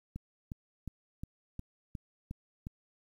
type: click train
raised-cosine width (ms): 5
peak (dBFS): -27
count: 8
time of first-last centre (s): 0.16-2.669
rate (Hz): 2.79
effects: 10-bit